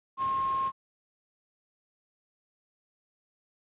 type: tone in noise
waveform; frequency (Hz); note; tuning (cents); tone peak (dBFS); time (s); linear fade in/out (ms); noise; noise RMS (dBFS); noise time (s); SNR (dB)
sine; 1071; C6; +40; -26; 0.17-0.72; 50; pink; -44; 0.17-0.72; +15
effects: high-pass 80 Hz 12 dB/octave + resampled to 8000 Hz